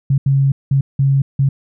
sine tone bursts at uneven times, 137.1 Hz, C#3, 19 cents flat, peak -10 dBFS, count 5, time 0.1-0.18 / 0.26-0.52 / 0.71-0.81 / 0.99-1.22 / 1.39-1.49 s, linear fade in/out 5 ms, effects none

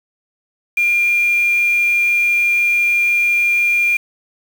sine tone with quantisation, 2398 Hz, D7, 36 cents sharp, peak -12 dBFS, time 0.77-3.97 s, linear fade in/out 5 ms, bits 5, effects none

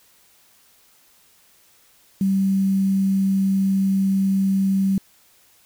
sine tone with quantisation, 193.6 Hz, G3, 21 cents flat, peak -16 dBFS, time 2.21-4.98 s, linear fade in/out 2 ms, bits 7, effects white hiss -56 dBFS RMS until 5.65 s

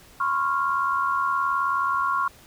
sine tone cluster, 1015 / 1094 / 1392 Hz, B5 / C#6 / F6, +47 / -23 / -6 cents, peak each -30 / -23 / -26 dBFS, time 0.2-2.28 s, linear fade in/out 5 ms, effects pink hiss -51 dBFS RMS until 2.46 s

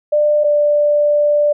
sine tone pair in turn, 596 / 589.5 Hz, D5 / D5, +25 / +6 cents, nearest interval unison, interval 19 cents, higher first, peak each -10 dBFS, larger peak neither, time 0.12-0.44 / 0.44-1.53 s, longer second, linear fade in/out 10 ms, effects none

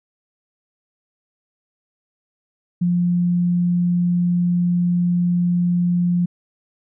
sine tone, 175.7 Hz, F3, 11 cents sharp, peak -15 dBFS, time 2.81-6.26 s, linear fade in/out 10 ms, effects none

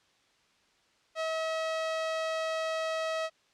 sawtooth tone, 642 Hz, E5, 46 cents flat, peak -26 dBFS, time 1.15-3.3 s, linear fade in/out 50 ms, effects white hiss -67 dBFS RMS until 3.53 s + low-pass 5000 Hz 12 dB/octave

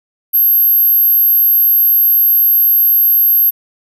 sine tone, 12544 Hz, G9, in tune, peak -7 dBFS, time 0.33-3.51 s, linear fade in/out 20 ms, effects none

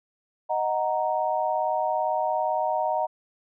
sine chord, D# minor, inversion none, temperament equal, 622.3 / 740 / 932.3 Hz, D#5 / F#5 / A#5, 0 / 0 / 0 cents, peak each -27 dBFS, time 0.49-3.07 s, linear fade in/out 20 ms, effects none

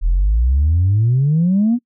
sine exponential sweep, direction up, 38.68 to 249 Hz, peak -10 dBFS, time 0.01-1.79 s, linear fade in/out 50 ms, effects noise-tail reverb RT60 0.1 s tail -23 dB re dry + tanh soft clip ceiling -8 dBFS

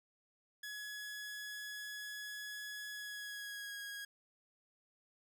sawtooth tone with pitch glide, 1687 to 1647.5 Hz, G#6 to G#6, +27 to -14 cents, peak -40 dBFS, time 0.63-4.05 s, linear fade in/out 5 ms, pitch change -41 cents, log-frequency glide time 2.91-3.8 s, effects none

